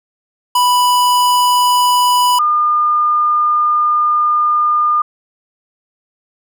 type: tone pair in turn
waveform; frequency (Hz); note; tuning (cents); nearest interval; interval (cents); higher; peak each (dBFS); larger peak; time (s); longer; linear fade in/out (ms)
square / sine; 987.8 / 1210.4; B5 / D#6; 0 / -48; major third; 352; second; -10; neither; 0.55-2.39 / 2.39-5.02; second; 5
effects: none